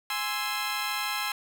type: chord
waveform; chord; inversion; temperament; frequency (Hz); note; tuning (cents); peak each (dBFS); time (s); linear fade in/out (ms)
15% pulse; Ab augmented; none; equal; 830.6 / 1046.5 / 1318.5; Ab5 / C6 / E6; 0 / 0 / 0; -27 / -26 / -27; 0.1-1.32; 2
effects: none